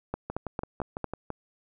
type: two click trains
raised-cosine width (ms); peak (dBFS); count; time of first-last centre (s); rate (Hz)
1; -19 / -16; 7 / 5; 0.3-1.303 / 0.14-1.043; 5.98 / 4.43
effects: none